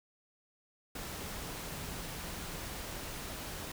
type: tone in noise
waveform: sine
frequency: 168.9 Hz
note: E3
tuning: 42 cents sharp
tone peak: -50 dBFS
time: 1.44-2.56 s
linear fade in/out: 5 ms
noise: pink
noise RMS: -42 dBFS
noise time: 0.95-3.72 s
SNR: -11 dB
effects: none